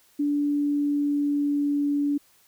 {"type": "tone with pitch glide", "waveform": "sine", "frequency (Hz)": [290, 287.8], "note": ["D4", "D4"], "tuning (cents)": [-22, -35], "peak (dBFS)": -21, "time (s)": [0.19, 2.18], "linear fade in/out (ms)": 10, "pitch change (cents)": -13, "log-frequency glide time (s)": [0.41, 1.86], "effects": ["white hiss -60 dBFS RMS until 2.47 s"]}